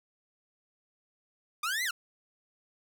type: linear two-way sweep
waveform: sawtooth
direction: up then down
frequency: 1174.7 to 2093 to 1293 Hz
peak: -26 dBFS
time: 1.63-1.91 s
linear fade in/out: 5 ms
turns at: 1.84 s
effects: none